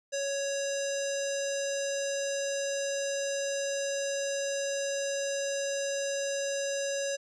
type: tone with low-pass filter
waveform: square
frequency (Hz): 556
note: C#5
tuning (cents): +5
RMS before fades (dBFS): -32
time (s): 0.12-7.17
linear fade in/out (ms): 20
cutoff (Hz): 6700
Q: 5.4
effects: none